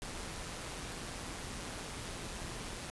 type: noise with amplitude modulation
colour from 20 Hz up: pink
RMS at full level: -41 dBFS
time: 0.02-2.9 s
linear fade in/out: 0 ms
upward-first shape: sine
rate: 176 Hz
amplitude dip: 40%
effects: resampled to 24000 Hz